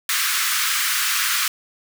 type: high-pass noise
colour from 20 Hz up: pink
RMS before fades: -21 dBFS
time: 0.09-1.48 s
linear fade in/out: 2 ms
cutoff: 1200 Hz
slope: 48 dB/octave
effects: none